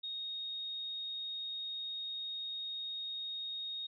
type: tone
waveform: sine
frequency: 3729 Hz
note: A#7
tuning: in tune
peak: -38 dBFS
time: 0.03-3.87 s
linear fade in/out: 10 ms
effects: none